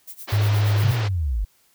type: noise with tremolo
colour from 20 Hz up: violet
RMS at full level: -36 dBFS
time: 0.07-1.01 s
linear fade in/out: 10 ms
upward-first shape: sine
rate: 8.5 Hz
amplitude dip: 90%
type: band-pass noise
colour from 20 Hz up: pink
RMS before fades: -32 dBFS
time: 0.27-1.09 s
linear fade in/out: 20 ms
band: 310 to 5000 Hz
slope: 24 dB/octave
type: tone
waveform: sine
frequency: 103.83 Hz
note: G#2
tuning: in tune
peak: -16 dBFS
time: 0.32-0.92 s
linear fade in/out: 10 ms
type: linear sweep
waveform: sine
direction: down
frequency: 138.6 to 44.24 Hz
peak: -20 dBFS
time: 0.83-1.45 s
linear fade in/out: 10 ms
effects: white hiss -61 dBFS RMS until 1.74 s